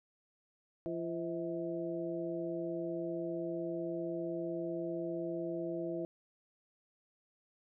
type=harmonic tone with a mistuned harmonic; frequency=170 Hz; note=F3; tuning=46 cents flat; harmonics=1 / 2 / 3 / 4; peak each=-45 / -37 / -44 / -42 dBFS; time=0.86-6.05 s; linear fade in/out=0 ms; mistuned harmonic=4; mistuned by=-90 cents; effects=none